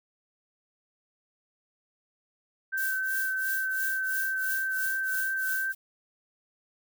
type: tone with vibrato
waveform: sine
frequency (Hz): 1548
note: G6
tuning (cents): -22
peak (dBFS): -27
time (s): 2.72-5.73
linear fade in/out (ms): 20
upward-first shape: sine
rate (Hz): 2.8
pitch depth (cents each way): 15
type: noise with tremolo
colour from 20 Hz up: violet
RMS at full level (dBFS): -33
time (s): 2.77-5.75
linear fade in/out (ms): 10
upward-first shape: triangle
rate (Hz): 3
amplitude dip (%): 95
effects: none